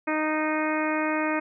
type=harmonic tone; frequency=309.3 Hz; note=D#4; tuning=10 cents flat; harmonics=1 / 2 / 3 / 4 / 5 / 6 / 7 / 8; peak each=-27 / -30 / -32 / -33 / -34 / -35 / -35 / -36 dBFS; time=0.07-1.4 s; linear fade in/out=10 ms; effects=none